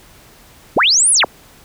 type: linear two-way sweep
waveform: sine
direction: up then down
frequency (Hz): 37.94 to 10380 to 37.94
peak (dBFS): -9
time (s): 0.76-1.25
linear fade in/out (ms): 10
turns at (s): 1.11
effects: pink hiss -45 dBFS RMS until 1.64 s